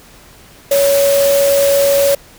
sine tone in noise, 560 Hz, C#5, 18 cents sharp, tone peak -9 dBFS, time 0.71-2.15 s, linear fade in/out 5 ms, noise white, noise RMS -20 dBFS, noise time 0.71-2.15 s, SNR +8 dB, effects pink hiss -42 dBFS RMS until 2.38 s

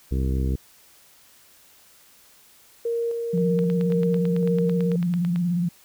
harmonic tone, 65.6 Hz, C2, 5 cents sharp, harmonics 1 / 2 / 3 / 4 / 5 / 6 / 7, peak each -22 / -28 / -32 / -34 / -36 / -38 / -39 dBFS, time 0.11-0.56 s, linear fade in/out 10 ms
sine tone with tremolo, 466.2 Hz, A#4, in tune, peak -22 dBFS, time 2.85-4.96 s, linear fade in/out 5 ms, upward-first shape square, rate 1.9 Hz, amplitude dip 30%
sine tone with vibrato, 174.61 Hz, F3, in tune, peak -20 dBFS, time 3.33-5.69 s, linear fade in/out 10 ms, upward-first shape square, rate 17 Hz, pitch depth 46 cents each way
click train, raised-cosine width 0.3 ms, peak -22 dBFS, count 17, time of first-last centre 3.59-5.36 s, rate 9.04 Hz
effects white hiss -54 dBFS RMS until 5.84 s

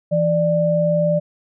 sine tone pair together, 165.96 / 592 Hz, E3 / D5, +12 / +14 cents, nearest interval octave + minor seventh, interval 2202 cents, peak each -19 / -16 dBFS, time 0.11-1.2 s, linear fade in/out 20 ms, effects none

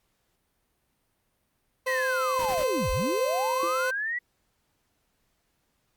30% pulse tone, 517 Hz, C5, 21 cents flat, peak -24 dBFS, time 1.86-3.91 s, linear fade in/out 10 ms
sine linear two-way sweep, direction down then up, 1975.5 to 32.55 to 1975.5 Hz, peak -27 dBFS, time 1.87-4.19 s, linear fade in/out 10 ms, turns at 2.91 s
pink noise bursts, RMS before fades -38 dBFS, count 3, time 2.39-2.638 s, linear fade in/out 2 ms, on 64 ms, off 28 ms
sine tone with exponential decay, 338.9 Hz, E4, 48 cents sharp, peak -28 dBFS, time 3.63-3.79 s, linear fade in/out 2 ms, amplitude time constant 33 ms
effects pink hiss -73 dBFS RMS until 5.96 s + Opus 48 kbps

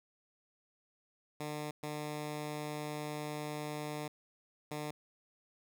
10% pulse tone bursts at uneven times, 150 Hz, D3, 37 cents sharp, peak -30 dBFS, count 3, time 1.4-1.71 / 1.83-4.08 / 4.71-4.91 s, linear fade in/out 5 ms, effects none

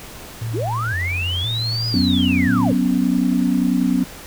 sine tone with vibrato, 100.6 Hz, G2, 45 cents sharp, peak -22 dBFS, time 0.41-2.73 s, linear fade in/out 10 ms, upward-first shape square, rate 0.97 Hz, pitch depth 210 cents each way
sine linear two-way sweep, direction up then down, 250.7 to 4978 to 381.8 Hz, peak -22 dBFS, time 0.53-2.73 s, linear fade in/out 20 ms, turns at 1.88 s
sine chord, F# suspended fourth, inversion none, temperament equal, 185 / 246.9 / 277.2 Hz, F#3 / B3 / C#4, 0 / 0 / 0 cents, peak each -20 / -18 / -20 dBFS, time 1.94-4.04 s, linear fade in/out 2 ms
effects pink hiss -37 dBFS RMS until 4.26 s

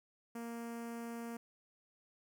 sawtooth tone with notch filter, 233.1 Hz, A#3, in tune, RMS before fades -44 dBFS, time 0.35-1.37 s, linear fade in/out 5 ms, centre 3800 Hz, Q 0.85, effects none

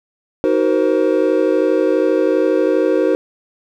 triangle chord, C half-diminished seventh, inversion first, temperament just, 314 / 376.7 / 470.9 / 523.3 Hz, Eb4 / Gb4 / Bb4 / C5, +16 / +31 / +18 / 0 cents, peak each -16 dBFS, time 0.44-3.15 s, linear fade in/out 0 ms, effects none

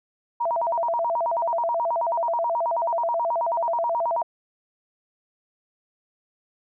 sine tone with vibrato, 797 Hz, G5, 28 cents sharp, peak -21 dBFS, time 0.4-4.23 s, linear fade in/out 10 ms, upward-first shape square, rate 9.3 Hz, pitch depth 300 cents each way, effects none

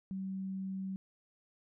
sine tone, 191.2 Hz, G3, 43 cents flat, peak -36 dBFS, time 0.11-0.96 s, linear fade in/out 0 ms, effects none

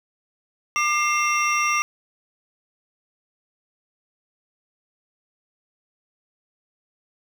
triangle tone cluster, 1196 / 2114 / 2706 / 5660 Hz, D6 / C7 / E7 / F8, +31 / +17 / +45 / +22 cents, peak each -20 / -23 / -24 / -28 dBFS, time 0.76-1.82 s, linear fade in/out 0 ms, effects none

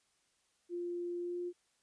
sine tone with pitch glide, 349.2 to 352.8 Hz, F4 to F4, 0 to +18 cents, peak -36 dBFS, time 0.69-1.53 s, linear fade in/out 50 ms, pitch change +18 cents, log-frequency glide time 1.19-1.4 s, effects white hiss -75 dBFS RMS until 1.82 s + resampled to 22050 Hz

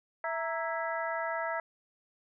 harmonic tone with a mistuned harmonic, 329.6 Hz, E4, in tune, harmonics 2 / 3 / 4 / 5 / 6, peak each -35 / -37 / -38 / -39 / -40 dBFS, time 0.24-1.6 s, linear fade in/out 2 ms, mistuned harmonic 3, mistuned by -99 cents, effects none

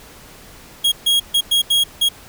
45% pulse tone bursts at uneven times, 3287 Hz, G#7, 19 cents flat, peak -12 dBFS, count 6, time 0.84-0.92 / 1.06-1.2 / 1.34-1.41 / 1.51-1.62 / 1.7-1.84 / 2.01-2.09 s, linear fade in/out 10 ms, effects pink hiss -42 dBFS RMS until 2.28 s

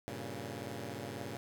10% pulse chord, G diminished, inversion none, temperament equal, 98 / 116.54 / 138.59 Hz, G2 / Bb2 / Db3, 0 / 0 / 0 cents, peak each -37 / -36 / -37 dBFS, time 0.08-1.37 s, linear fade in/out 0 ms, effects none

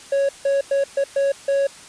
triangle tone bursts at uneven times, 554 Hz, C#5, 1 cent flat, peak -14 dBFS, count 6, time 0.12-0.29 / 0.45-0.61 / 0.71-0.84 / 0.97-1.04 / 1.16-1.32 / 1.48-1.67 s, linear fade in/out 5 ms, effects white hiss -42 dBFS RMS until 1.88 s + resampled to 22050 Hz

